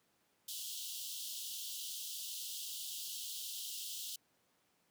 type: high-pass noise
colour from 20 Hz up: pink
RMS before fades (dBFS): -44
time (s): 0.48-4.16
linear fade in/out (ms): 5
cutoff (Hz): 2900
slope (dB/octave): 96
effects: pink hiss -75 dBFS RMS until 4.9 s + high-pass 150 Hz 12 dB/octave